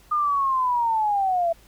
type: linear sweep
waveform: sine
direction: down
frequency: 1224 to 659.3 Hz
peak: -19 dBFS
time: 0.11-1.53 s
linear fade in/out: 10 ms
effects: added 50 Hz sine -54 dBFS peak until 1.67 s + pink hiss -55 dBFS RMS until 1.67 s